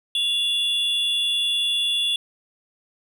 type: tone pair together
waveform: triangle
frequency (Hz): 2794 / 3435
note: F7 / A7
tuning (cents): 0 / -42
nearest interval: major third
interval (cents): 358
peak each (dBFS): -26 / -19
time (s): 0.15-2.16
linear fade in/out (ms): 2
effects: none